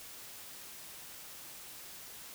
silence, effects white hiss -49 dBFS RMS until 2.34 s

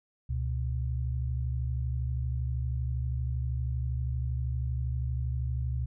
sine tone pair together, 69.5 / 122.13 Hz, C#2 / B2, +5 / -19 cents, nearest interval minor seventh, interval 976 cents, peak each -30 / -32 dBFS, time 0.29-5.86 s, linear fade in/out 10 ms, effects none

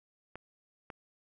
clicks, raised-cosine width 0.5 ms, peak -28 dBFS, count 2, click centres 0.356 / 0.902 s, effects none

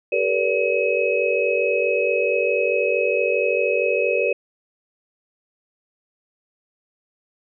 sine tone cluster, 388.3 / 436.4 / 481 / 574 / 2553 Hz, G4 / A4 / B4 / D5 / D#7, -16 / -14 / -46 / -40 / +44 cents, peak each -25 / -27 / -22 / -23 / -24 dBFS, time 0.12-4.33 s, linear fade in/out 5 ms, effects none

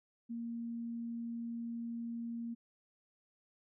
sine tone, 233.1 Hz, A#3, in tune, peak -38 dBFS, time 0.29-2.55 s, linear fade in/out 20 ms, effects none

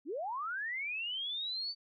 sine linear sweep, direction up, 245 to 4600 Hz, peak -35 dBFS, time 0.05-1.75 s, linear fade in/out 50 ms, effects none

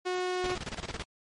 sawtooth tone, 364.5 Hz, F#4, 26 cents flat, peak -25 dBFS, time 0.05-0.56 s, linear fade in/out 20 ms
pink noise with tremolo, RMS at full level -35 dBFS, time 0.44-1.04 s, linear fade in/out 2 ms, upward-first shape square, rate 18 Hz, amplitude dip 80%
effects low-pass 6000 Hz 12 dB/octave + MP3 48 kbps

